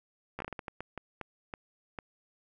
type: slowing click train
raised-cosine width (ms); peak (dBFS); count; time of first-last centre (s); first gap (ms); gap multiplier
0.5; -23; 13; 0.39-1.988; 13; 1.38
effects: none